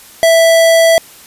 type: tone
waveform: square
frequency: 659.3 Hz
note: E5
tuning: in tune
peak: -6 dBFS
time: 0.23-0.98 s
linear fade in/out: 0 ms
effects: white hiss -38 dBFS RMS until 1.26 s + resampled to 32000 Hz